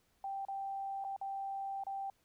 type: tone with dropouts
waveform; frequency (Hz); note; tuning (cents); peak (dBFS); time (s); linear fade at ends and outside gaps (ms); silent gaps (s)
sine; 784; G5; 0; -37; 0.24-2.1; 2; 0.451-0.484 / 1.041-1.047 / 1.164-1.213 / 1.837-1.867
effects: pink hiss -74 dBFS RMS until 2.24 s